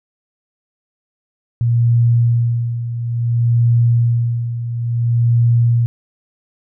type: tone with tremolo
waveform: sine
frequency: 118.1 Hz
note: A#2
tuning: 23 cents sharp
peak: -9 dBFS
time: 1.61-5.86 s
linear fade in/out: 0 ms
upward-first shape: sine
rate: 0.58 Hz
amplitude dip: 70%
effects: none